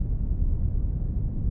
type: low-pass noise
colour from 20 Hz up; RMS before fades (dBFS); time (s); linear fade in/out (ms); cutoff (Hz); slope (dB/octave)
pink; -25; 0-1.5; 10; 110; 12
effects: none